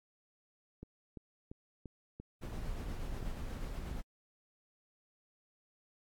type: click train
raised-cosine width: 3 ms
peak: -33 dBFS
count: 10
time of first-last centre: 0.83-3.912 s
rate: 2.92 Hz
type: noise with tremolo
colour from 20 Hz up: brown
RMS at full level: -39 dBFS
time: 2.41-4.02 s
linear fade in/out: 20 ms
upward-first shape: sine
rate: 8.3 Hz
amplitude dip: 25%
effects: AAC 64 kbps